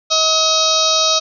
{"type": "harmonic tone", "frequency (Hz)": 636, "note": "D#5", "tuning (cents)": 38, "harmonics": [1, 2, 4, 5, 6, 7, 8, 9, 10], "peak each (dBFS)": [-20, -20, -27, -27, -17, -21, -21, -20, -27], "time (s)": [0.1, 1.2], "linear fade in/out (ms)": 20, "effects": []}